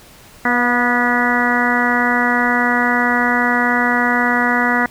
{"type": "harmonic tone with a mistuned harmonic", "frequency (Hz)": 243.8, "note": "B3", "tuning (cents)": -22, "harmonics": [1, 2, 3, 4, 5, 6, 7, 8], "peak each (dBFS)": [-19, -25, -22, -22, -23, -21, -22, -19], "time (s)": [0.45, 4.86], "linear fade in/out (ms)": 2, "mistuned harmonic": 3, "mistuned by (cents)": -24, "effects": ["pink hiss -43 dBFS RMS until 4.9 s"]}